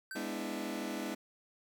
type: tone with exponential decay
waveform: square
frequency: 1547 Hz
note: G6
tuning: 23 cents flat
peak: -40 dBFS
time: 0.11-0.57 s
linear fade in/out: 1 ms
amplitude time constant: 100 ms
type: chord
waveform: sawtooth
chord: E dominant seventh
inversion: first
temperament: just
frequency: 206 / 247.2 / 296.7 / 329.6 Hz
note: G#3 / B3 / D4 / E4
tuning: -14 / +2 / +18 / 0 cents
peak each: -38 dBFS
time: 0.15-1.15 s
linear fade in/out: 10 ms
effects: none